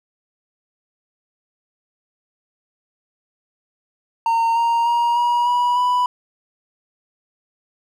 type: tone with pitch steps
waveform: triangle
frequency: 917 / 930.9 / 945 / 959.3 / 973.8 / 988.5 Hz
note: A#5 / A#5 / A#5 / A#5 / B5 / B5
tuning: -29 / -3 / +23 / +49 / -25 / +1 cents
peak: -13 dBFS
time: 4.26-6.06 s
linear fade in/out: 2 ms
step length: 300 ms
effects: none